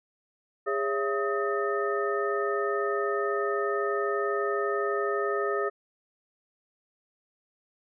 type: tone cluster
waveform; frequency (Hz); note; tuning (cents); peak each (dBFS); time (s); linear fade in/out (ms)
sine; 407.8 / 556 / 668 / 1262 / 1809; G#4 / C#5 / E5 / D#6 / A6; -32 / +5 / +23 / +24 / +48; -28 / -34 / -35 / -31 / -36; 0.66-5.7; 20
effects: none